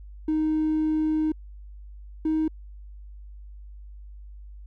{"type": "tone pair in turn", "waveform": "triangle", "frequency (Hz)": [311.1, 314.2], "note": ["D#4", "D#4"], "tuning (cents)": [0, 17], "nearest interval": "unison", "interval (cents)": 17, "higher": "second", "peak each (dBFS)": -18, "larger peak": "neither", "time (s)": [[0.28, 1.32], [2.25, 2.48]], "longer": "first", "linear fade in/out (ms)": 5, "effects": ["tanh soft clip ceiling -17 dBFS", "added 50 Hz sine -40 dBFS peak until 4.66 s"]}